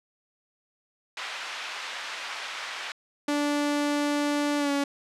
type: band-pass noise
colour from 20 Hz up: white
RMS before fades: -36 dBFS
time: 1.17-2.92 s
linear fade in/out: 2 ms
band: 890 to 2900 Hz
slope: 12 dB/octave
type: tone with pitch glide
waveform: sawtooth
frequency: 291.5 to 282.2 Hz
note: D4 to C#4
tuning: -13 to +31 cents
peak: -20 dBFS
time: 3.28-4.84 s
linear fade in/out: 5 ms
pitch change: -56 cents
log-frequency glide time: 4.58-4.71 s
effects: low-pass 9000 Hz 12 dB/octave